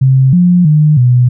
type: tone with pitch steps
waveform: sine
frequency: 132.4 / 177.7 / 151.8 / 124 Hz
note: C3 / F3 / D#3 / B2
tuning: +21 / +30 / -42 / +7 cents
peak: -4 dBFS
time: 0.01-1.29 s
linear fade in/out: 10 ms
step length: 320 ms
effects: none